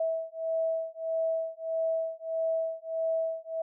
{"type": "beating tone pair", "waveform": "sine", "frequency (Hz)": [650, 651.6], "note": ["E5", "E5"], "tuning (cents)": [-24, -20], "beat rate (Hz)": 1.6, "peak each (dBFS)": -31, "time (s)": [0, 3.62], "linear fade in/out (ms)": 5, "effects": []}